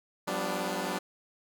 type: chord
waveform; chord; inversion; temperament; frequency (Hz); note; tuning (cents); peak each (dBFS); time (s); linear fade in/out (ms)
10% pulse; G dominant seventh; third; equal with one note detuned; 178.59 / 196 / 246.9 / 293.7; F3 / G3 / B3 / D4; +39 / 0 / 0 / 0; -28 / -27 / -30 / -28; 0.27-0.99; 10
effects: none